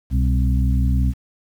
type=harmonic tone with a mistuned harmonic; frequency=65.41 Hz; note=C2; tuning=in tune; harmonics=1 / 2 / 3 / 4; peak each=-16 / -22 / -26 / -28 dBFS; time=0.1-1.14 s; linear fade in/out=50 ms; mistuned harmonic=2; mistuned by=-86 cents; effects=8-bit